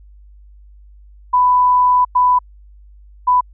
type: tone bursts at uneven times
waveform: sine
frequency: 995 Hz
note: B5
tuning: 13 cents sharp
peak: -9 dBFS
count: 3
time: 1.33-2.05 / 2.15-2.39 / 3.27-3.41 s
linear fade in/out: 10 ms
effects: added 50 Hz sine -40 dBFS peak until 3.53 s